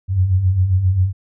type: beating tone pair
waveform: sine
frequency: 87.31 / 94.81 Hz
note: F2 / F#2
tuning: 0 / +43 cents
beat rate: 7.5 Hz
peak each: -21 / -13 dBFS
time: 0.08-1.13 s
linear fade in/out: 50 ms
effects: none